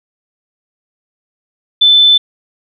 sine tone, 3520 Hz, A7, in tune, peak -4 dBFS, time 1.81-2.18 s, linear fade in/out 10 ms, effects none

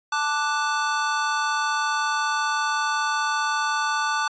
square chord, D major, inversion second, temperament equal, 880 / 1174.7 / 1480 Hz, A5 / D6 / F#6, 0 / 0 / 0 cents, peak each -27 dBFS, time 0.12-4.28 s, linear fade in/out 5 ms, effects resampled to 16000 Hz

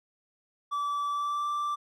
triangle tone with pitch glide, 1156 to 1173.5 Hz, D6 to D6, -28 to -2 cents, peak -26 dBFS, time 0.71-1.76 s, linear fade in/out 20 ms, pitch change +26 cents, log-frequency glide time 1.09-1.48 s, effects none

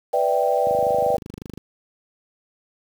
sine chord, E minor seventh, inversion second, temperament equal, 493.9 / 587.3 / 659.3 / 784 Hz, B4 / D5 / E5 / G5, 0 / 0 / 0 / 0 cents, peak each -22 / -22 / -25 / -22 dBFS, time 0.13-1.17 s, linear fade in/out 10 ms
click train, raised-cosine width 3 ms, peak -21 dBFS, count 24, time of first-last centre 0.67-1.576 s, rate 25.4 Hz
effects high-pass 80 Hz 12 dB/octave + 7-bit

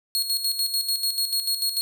sawtooth tone with tremolo, 4310 Hz, C#8, 49 cents flat, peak -18 dBFS, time 0.15-1.81 s, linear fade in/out 0 ms, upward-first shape square, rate 6.8 Hz, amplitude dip 60%, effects none

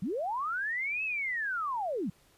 sine linear two-way sweep, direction up then down, 152.3 to 2637 to 152.3 Hz, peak -30 dBFS, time 0.02-2.1 s, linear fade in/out 5 ms, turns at 1.04 s, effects pink hiss -64 dBFS RMS until 2.37 s + resampled to 32000 Hz

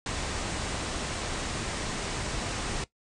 pink low-pass noise, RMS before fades -33 dBFS, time 0.06-2.84 s, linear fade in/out 2 ms, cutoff 9200 Hz, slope 96 dB/octave, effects noise-tail reverb RT60 0.1 s tail -17 dB re dry

